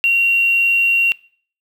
sine tone with quantisation, 2751 Hz, F7, 27 cents flat, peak -11 dBFS, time 0.04-1.12 s, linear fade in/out 0 ms, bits 6, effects noise-tail reverb RT60 0.5 s tail -23 dB re dry

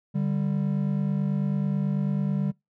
triangle tone pair together, 146.83 / 196 Hz, D3 / G3, 0 / 0 cents, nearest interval perfect fourth, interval 500 cents, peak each -24 dBFS, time 0.14-2.52 s, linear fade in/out 20 ms, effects noise-tail reverb RT60 0.2 s tail -26 dB re dry

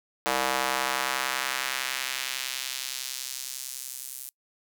square tone with high-pass filter sweep, 65.41 Hz, C2, in tune, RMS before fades -31 dBFS, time 0.26-4.29 s, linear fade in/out 0 ms, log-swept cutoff 630 to 10000 Hz, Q 0.93, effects noise-tail reverb RT60 0.1 s tail -24 dB re dry

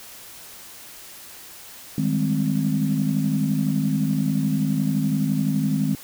sine chord, Ab major seventh, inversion second, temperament equal, 155.56 / 196 / 207.7 / 261.6 Hz, Eb3 / G3 / Ab3 / C4, 0 / 0 / 0 / 0 cents, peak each -23 / -27 / -24 / -24 dBFS, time 1.98-5.95 s, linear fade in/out 2 ms, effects tanh soft clip ceiling -10 dBFS + white hiss -42 dBFS RMS until 6.03 s

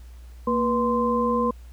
sine tone cluster, 232 / 487.5 / 1039 Hz, A#3 / B4 / C6, -8 / -23 / -12 cents, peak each -24 dBFS, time 0.47-1.51 s, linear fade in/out 5 ms, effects added 60 Hz sine -40 dBFS peak until 1.72 s + pink hiss -58 dBFS RMS until 1.72 s

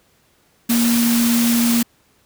sine tone in noise, 235.1 Hz, A#3, 15 cents sharp, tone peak -14 dBFS, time 0.69-1.83 s, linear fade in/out 10 ms, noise white, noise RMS -22 dBFS, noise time 0.69-1.83 s, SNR +5 dB, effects pink hiss -58 dBFS RMS until 2.25 s + high-pass 60 Hz 12 dB/octave

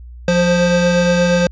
square tone pair together, 177.27 / 523.3 Hz, F3 / C5, +26 / 0 cents, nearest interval octave + perfect fifth, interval 1874 cents, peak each -15 dBFS, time 0.28-1.47 s, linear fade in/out 2 ms, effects added 60 Hz sine -32 dBFS peak until 1.51 s + resampled to 16000 Hz

